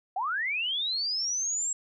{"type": "linear sweep", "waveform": "sine", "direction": "up", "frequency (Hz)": [710, 7660], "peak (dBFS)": -27, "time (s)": [0.16, 1.73], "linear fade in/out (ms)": 5, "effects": []}